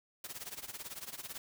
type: noise with tremolo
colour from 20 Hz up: white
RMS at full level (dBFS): -42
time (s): 0.24-1.38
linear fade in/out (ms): 2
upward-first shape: sine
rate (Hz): 18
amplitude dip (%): 85
effects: none